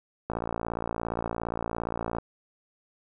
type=click train; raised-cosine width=1 ms; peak=-16 dBFS; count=109; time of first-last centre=0.3-2.185 s; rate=57.3 Hz; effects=none